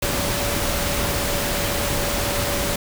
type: tone in noise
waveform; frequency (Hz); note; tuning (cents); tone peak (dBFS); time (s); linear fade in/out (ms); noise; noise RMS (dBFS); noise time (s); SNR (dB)
sine; 572; D5; -46; -29; 0.02-2.76; 5; pink; -23; 0.02-2.76; -9
effects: none